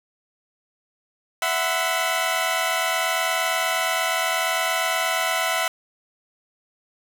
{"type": "chord", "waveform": "15% pulse", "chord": "E suspended second", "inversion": "none", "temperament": "equal with one note detuned", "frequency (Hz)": [659.3, 740, 1013.2], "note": ["E5", "F#5", "B5"], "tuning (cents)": [0, 0, 44], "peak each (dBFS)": [-18, -19, -21], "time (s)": [1.42, 5.68], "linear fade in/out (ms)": 2, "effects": []}